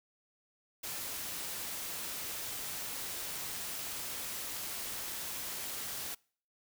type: noise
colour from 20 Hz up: white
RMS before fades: -40 dBFS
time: 0.83-6.15 s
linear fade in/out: 10 ms
effects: noise-tail reverb RT60 0.5 s tail -26 dB re dry